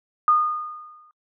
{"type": "tone with exponential decay", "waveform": "sine", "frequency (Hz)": 1225, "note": "D#6", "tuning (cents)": -27, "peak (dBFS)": -12, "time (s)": [0.28, 1.11], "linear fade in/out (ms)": 1, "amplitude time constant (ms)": 180, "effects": ["noise-tail reverb RT60 0.1 s tail -26 dB re dry"]}